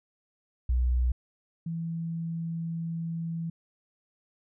sine tone pair in turn, 61.74 / 165.69 Hz, B1 / E3, 0 / +9 cents, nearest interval octave + perfect fourth, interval 1709 cents, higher second, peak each -22 / -30 dBFS, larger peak first, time 0.69-1.12 / 1.66-3.5 s, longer second, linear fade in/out 5 ms, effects none

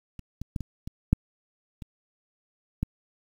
clicks, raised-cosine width 5 ms, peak -28 / -22 / -17 / -21 / -23 / -6 / -26 / -13 dBFS, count 8, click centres 0.193 / 0.416 / 0.562 / 0.607 / 0.875 / 1.13 / 1.822 / 2.83 s, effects 8-bit

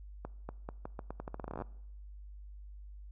accelerating click train, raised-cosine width 1 ms, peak -26 dBFS, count 20, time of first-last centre 0.25-1.621 s, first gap 240 ms, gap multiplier 0.83, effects noise-tail reverb RT60 0.8 s tail -22 dB re dry + added 50 Hz sine -46 dBFS peak until 3.11 s

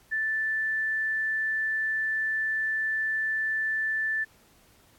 sine tone, 1760 Hz, A6, in tune, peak -25 dBFS, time 0.11-4.25 s, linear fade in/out 20 ms, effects pink hiss -60 dBFS RMS until 4.98 s + AAC 64 kbps

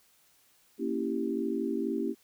sine chord, A# diminished seventh, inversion none, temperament equal, 233.1 / 277.2 / 329.6 / 392 Hz, A#3 / C#4 / E4 / G4, 0 / 0 / 0 / 0 cents, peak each -34 dBFS, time 0.78-2.15 s, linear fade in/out 50 ms, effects white hiss -65 dBFS RMS until 2.23 s

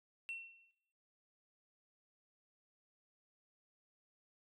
sine tone with exponential decay, 2711 Hz, E7, 48 cents sharp, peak -37 dBFS, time 0.29-0.71 s, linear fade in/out 0 ms, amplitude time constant 91 ms, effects noise-tail reverb RT60 0.9 s tail -20 dB re dry + tanh soft clip ceiling -38 dBFS

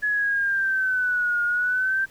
sine exponential two-way sweep, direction down then up, 1700 to 1423 to 1578 Hz, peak -20 dBFS, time 0.02-2.06 s, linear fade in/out 20 ms, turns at 1.43 s, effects pink hiss -53 dBFS RMS until 2.1 s

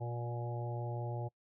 harmonic tone with a mistuned harmonic, 119.6 Hz, A#2, 45 cents sharp, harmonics 1 / 3 / 4 / 5 / 6 / 7, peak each -37 / -46 / -50 / -47 / -50 / -47 dBFS, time 0-1.29 s, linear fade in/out 20 ms, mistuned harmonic 5, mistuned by -15 cents, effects noise-tail reverb RT60 0.1 s tail -25 dB re dry

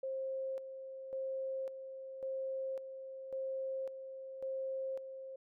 sine tone with tremolo, 531 Hz, C5, 25 cents sharp, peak -36 dBFS, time 0.03-5.36 s, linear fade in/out 5 ms, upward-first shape square, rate 0.91 Hz, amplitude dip 60%, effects none

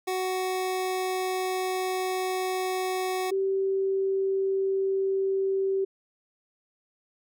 25% pulse / sine tone pair in turn, 372.1 / 386.8 Hz, F#4 / G4, +10 / -23 cents, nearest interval minor second, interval 67 cents, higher second, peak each -23 dBFS, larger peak neither, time 0.07-3.31 / 3.31-5.85 s, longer first, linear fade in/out 10 ms, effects none

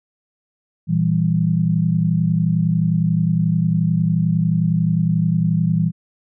sine chord, E diminished, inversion second, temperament equal, 116.54 / 164.81 / 196 Hz, Bb2 / E3 / G3, 0 / 0 / 0 cents, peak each -22 / -16 / -22 dBFS, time 0.87-5.92 s, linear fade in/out 50 ms, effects none

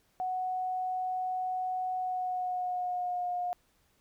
sine tone with pitch glide, 740 to 714.8 Hz, F#5 to F5, 0 to +40 cents, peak -30 dBFS, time 0.2-3.53 s, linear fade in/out 0 ms, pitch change -60 cents, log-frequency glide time 1.96-3.29 s, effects pink hiss -70 dBFS RMS until 4 s

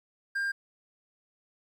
triangle tone, 1600 Hz, G6, 35 cents sharp, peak -26 dBFS, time 0.35-0.52 s, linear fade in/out 10 ms, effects 11-bit

